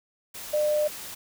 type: tone in noise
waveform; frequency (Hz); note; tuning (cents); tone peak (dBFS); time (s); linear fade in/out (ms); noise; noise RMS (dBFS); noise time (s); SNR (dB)
sine; 600; D5; +37; -21; 0.53-0.88; 10; white; -39; 0.34-1.15; +15
effects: none